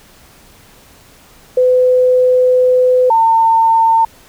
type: tone pair in turn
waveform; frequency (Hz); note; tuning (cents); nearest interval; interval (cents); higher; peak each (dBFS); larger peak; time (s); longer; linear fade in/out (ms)
sine; 505 / 904.2; B4 / A5; +39 / +47; minor seventh; 1008; second; -7; neither; 1.57-3.1 / 3.1-4.05; first; 5
effects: pink hiss -44 dBFS RMS until 4.28 s